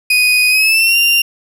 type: tone with pitch glide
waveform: 35% pulse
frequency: 2489 to 2778 Hz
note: D#7 to F7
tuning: 0 to -10 cents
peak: -7 dBFS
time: 0.1-1.22 s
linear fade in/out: 5 ms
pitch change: +190 cents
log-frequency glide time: 0.49-0.97 s
effects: none